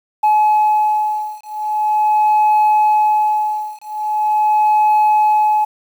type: beating tone pair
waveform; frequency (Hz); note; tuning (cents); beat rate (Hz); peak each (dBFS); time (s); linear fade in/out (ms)
sine; 851 / 851.42; G#5 / G#5; +42 / +43; 0.42; -13; 0.23-5.65; 10
effects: tanh soft clip ceiling -8 dBFS + 7-bit